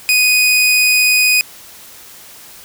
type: tone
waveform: sawtooth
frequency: 2489 Hz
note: D#7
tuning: in tune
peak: -6 dBFS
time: 0.09-1.41 s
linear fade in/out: 0 ms
effects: white hiss -38 dBFS RMS until 2.64 s